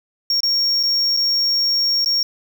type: tone with dropouts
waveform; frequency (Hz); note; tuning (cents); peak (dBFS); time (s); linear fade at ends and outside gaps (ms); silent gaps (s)
triangle; 5540; F8; -15; -14; 0.3-2.23; 2; 0.405-0.432 / 0.83-0.834 / 1.167-1.171 / 2.047-2.059
effects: 7-bit